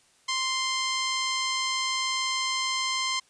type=tone; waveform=10% pulse; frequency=1046.5 Hz; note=C6; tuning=in tune; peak=-17 dBFS; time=0.28-3.2 s; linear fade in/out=10 ms; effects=white hiss -62 dBFS RMS until 3.29 s + resampled to 22050 Hz